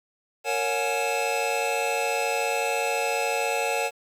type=tone cluster; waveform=square; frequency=461.9 / 556 / 726 / 837 / 2621 Hz; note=A#4 / C#5 / F#5 / G#5 / E7; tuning=-16 / +5 / -33 / +13 / -11 cents; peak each=-31 dBFS; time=0.44-3.91 s; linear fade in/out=50 ms; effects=low-pass 12000 Hz 12 dB/octave + 9-bit